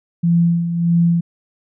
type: tone with tremolo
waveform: sine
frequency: 170 Hz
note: F3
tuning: 46 cents flat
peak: -10 dBFS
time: 0.23-1.21 s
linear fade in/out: 10 ms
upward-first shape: sine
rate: 1.6 Hz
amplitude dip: 60%
effects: none